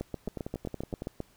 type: two click trains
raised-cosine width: 2 ms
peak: -20 / -22 dBFS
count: 10 / 9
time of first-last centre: 0.01-1.204 / 0.28-1.021 s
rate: 7.54 / 10.8 Hz
effects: pink hiss -63 dBFS RMS until 1.36 s